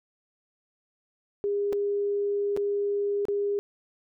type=tone with dropouts; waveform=sine; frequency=405.9 Hz; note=G#4; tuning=40 cents flat; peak=-24 dBFS; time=1.44-3.59 s; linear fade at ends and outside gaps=0 ms; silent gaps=1.726-1.73 / 2.565-2.573 / 3.253-3.284 s; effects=none